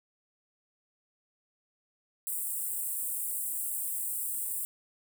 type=high-pass noise; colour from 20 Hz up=pink; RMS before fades=-34 dBFS; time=2.27-4.65 s; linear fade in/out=0 ms; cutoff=7900 Hz; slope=96 dB/octave; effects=none

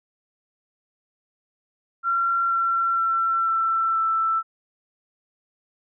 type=tone with pitch steps; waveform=sine; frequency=1368 / 1357.8 / 1347.6 / 1337.5 / 1327.5 Hz; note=F6 / F6 / E6 / E6 / E6; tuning=-36 / -49 / +38 / +25 / +12 cents; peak=-19 dBFS; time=2.03-4.43 s; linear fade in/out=50 ms; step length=480 ms; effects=none

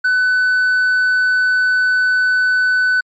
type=tone with tanh clipping; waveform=triangle; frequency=1500 Hz; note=F#6; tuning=23 cents sharp; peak=-12 dBFS; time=0.04-3.01 s; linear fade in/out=10 ms; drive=7 dB; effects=MP3 64 kbps

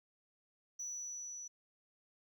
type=tone with level ramp; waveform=sine; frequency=5920 Hz; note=F#8; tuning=in tune; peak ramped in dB=-37 to -44 dBFS; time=0.79-1.48 s; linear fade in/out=10 ms; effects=tanh soft clip ceiling -39 dBFS + 13-bit

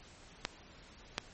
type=clicks; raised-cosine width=0.2 ms; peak=-14 dBFS; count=2; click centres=0.451 / 1.181 s; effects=pink hiss -56 dBFS RMS until 1.33 s + MP3 32 kbps

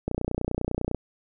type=click train; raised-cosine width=2 ms; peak=-13 dBFS; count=27; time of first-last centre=0.08-0.947 s; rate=30 Hz; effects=none

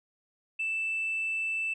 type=tone; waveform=sine; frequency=2647 Hz; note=E7; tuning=7 cents sharp; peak=-27 dBFS; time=0.59-1.74 s; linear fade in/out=10 ms; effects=tanh soft clip ceiling -25 dBFS

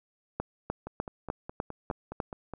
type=two click trains; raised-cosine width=1 ms; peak=-16 / -24 dBFS; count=7 / 9; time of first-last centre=0.4-2.202 / 0.87-2.537 s; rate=3.33 / 4.8 Hz; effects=none

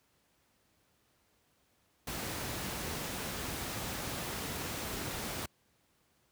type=tone in noise; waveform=sine; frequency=154.8 Hz; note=D#3; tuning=9 cents flat; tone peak=-46 dBFS; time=2.81-3.07 s; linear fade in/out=5 ms; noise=pink; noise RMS=-38 dBFS; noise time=2.07-5.46 s; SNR=-11 dB; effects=pink hiss -72 dBFS RMS until 6.31 s + high-pass 60 Hz 12 dB/octave

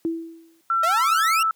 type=tone with exponential decay; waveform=sine; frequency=329.6 Hz; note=E4; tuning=in tune; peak=-19 dBFS; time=0.05-0.61 s; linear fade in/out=0 ms; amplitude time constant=120 ms
type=tone with pitch glide; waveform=sine; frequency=1348 to 1317.2 Hz; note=E6 to E6; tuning=+38 to -2 cents; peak=-18 dBFS; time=0.7-1.51 s; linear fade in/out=2 ms; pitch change=-40 cents; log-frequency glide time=0.86-1.21 s
type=exponential sweep; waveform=sawtooth; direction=up; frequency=622.3 to 2876 Hz; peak=-19 dBFS; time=0.83-1.43 s; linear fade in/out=5 ms
effects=white hiss -64 dBFS RMS until 1.55 s + high-pass 100 Hz 12 dB/octave

